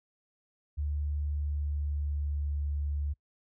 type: tone with pitch glide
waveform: sine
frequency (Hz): 73.42 to 72.53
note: D2 to D2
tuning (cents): 0 to -21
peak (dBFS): -29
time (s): 0.77-3.14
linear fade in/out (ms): 20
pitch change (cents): -21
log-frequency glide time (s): 1.21-2.56
effects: noise-tail reverb RT60 0.1 s tail -26 dB re dry